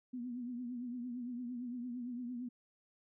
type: tone with vibrato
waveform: sine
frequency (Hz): 244.7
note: B3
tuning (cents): -16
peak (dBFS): -39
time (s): 0.13-2.49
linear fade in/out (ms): 10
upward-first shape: triangle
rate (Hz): 8.8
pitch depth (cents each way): 81
effects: none